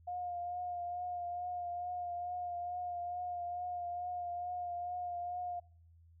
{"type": "tone with vibrato", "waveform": "sine", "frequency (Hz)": 710, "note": "F5", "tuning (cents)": 28, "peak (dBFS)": -37, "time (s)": [0.07, 5.6], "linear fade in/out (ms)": 10, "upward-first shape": "triangle", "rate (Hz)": 2.3, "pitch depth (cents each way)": 26, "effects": ["noise-tail reverb RT60 0.6 s tail -26 dB re dry", "added 83 Hz sine -59 dBFS peak until 6.2 s"]}